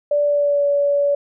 sine tone with pitch glide, 583 to 571 Hz, D5 to D5, -13 to -49 cents, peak -14 dBFS, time 0.11-1.15 s, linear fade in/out 5 ms, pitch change -36 cents, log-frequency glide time 0.23-0.66 s, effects none

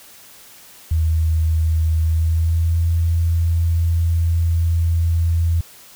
sine tone with pitch glide, 80.1 to 83.6 Hz, E2 to E2, -49 to +25 cents, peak -14 dBFS, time 0.91-5.61 s, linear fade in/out 5 ms, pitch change +74 cents, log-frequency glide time 2.01-2.79 s, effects white hiss -44 dBFS RMS until 5.95 s

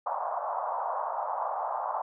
white band-pass noise, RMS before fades -32 dBFS, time 0.06-2.02 s, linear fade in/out 5 ms, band 610 to 1100 Hz, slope 48 dB/octave, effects none

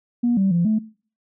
sine tone with pitch steps, 239.7 / 193.5 / 171.7 / 216.9 Hz, A#3 / G3 / F3 / A3, +48 / -22 / -29 / -25 cents, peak -15 dBFS, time 0.23-0.79 s, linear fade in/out 10 ms, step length 140 ms, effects noise-tail reverb RT60 0.4 s tail -19 dB re dry + tanh soft clip ceiling -11 dBFS

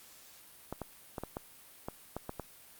clicks, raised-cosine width 1 ms, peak -23 dBFS, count 9, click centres 0.726 / 0.817 / 1.182 / 1.236 / 1.369 / 1.885 / 2.166 / 2.294 / 2.397 s, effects white hiss -56 dBFS RMS until 2.79 s + Opus 48 kbps

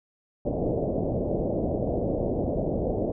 white low-pass noise, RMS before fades -27 dBFS, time 0.45-3.12 s, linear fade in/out 5 ms, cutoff 640 Hz, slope 48 dB/octave, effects none

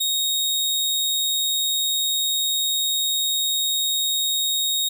sawtooth tone, 3750 Hz, A#7, 10 cents sharp, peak -17 dBFS, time 0-4.89 s, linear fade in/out 10 ms, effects none

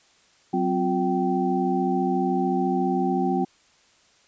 sine tone cluster, 186.5 / 260.4 / 355.8 / 775 Hz, F#3 / C4 / F4 / G5, +14 / -8 / +32 / -20 cents, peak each -26 dBFS, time 0.53-3.45 s, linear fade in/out 10 ms, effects white hiss -59 dBFS RMS until 4.27 s + resampled to 16000 Hz

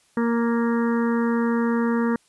harmonic tone with a mistuned harmonic, 233.2 Hz, A#3, 1 cent sharp, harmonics 1 / 2 / 4 / 5 / 6 / 7 / 8, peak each -20 / -26 / -32 / -34 / -36 / -37 / -38 dBFS, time 0.17-2.16 s, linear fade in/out 2 ms, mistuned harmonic 7, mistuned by +21 cents, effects white hiss -61 dBFS RMS until 2.28 s + resampled to 24000 Hz

